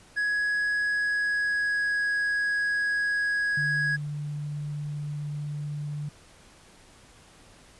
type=tone with pitch glide; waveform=triangle; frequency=1672 to 1660.5 Hz; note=G#6 to G#6; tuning=+11 to -1 cents; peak=-22 dBFS; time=0.16-3.97 s; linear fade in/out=20 ms; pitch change=-12 cents; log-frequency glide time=0.84-2.05 s
type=tone; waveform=sine; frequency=147.4 Hz; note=D3; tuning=7 cents sharp; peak=-30 dBFS; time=3.57-6.09 s; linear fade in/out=5 ms
effects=pink hiss -54 dBFS RMS until 7.79 s + resampled to 24000 Hz